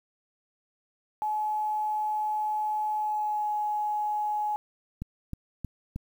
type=tone with pitch glide; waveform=sine; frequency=852 to 842.2 Hz; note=G#5 to G#5; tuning=+44 to +24 cents; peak=-26 dBFS; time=1.22-4.56 s; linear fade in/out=0 ms; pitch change=-20 cents; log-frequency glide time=2.96-3.48 s
type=click train; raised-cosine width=5 ms; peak=-21 dBFS; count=4; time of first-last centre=5.02-5.96 s; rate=3.19 Hz
effects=9-bit